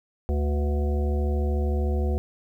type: harmonic tone with a mistuned harmonic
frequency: 73.42 Hz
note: D2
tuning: in tune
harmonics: 1 / 3 / 5 / 7 / 9 / 10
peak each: -22 / -33 / -33 / -35 / -42 / -40 dBFS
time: 0.29-2.18 s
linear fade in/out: 0 ms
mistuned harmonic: 7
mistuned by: -56 cents
effects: 10-bit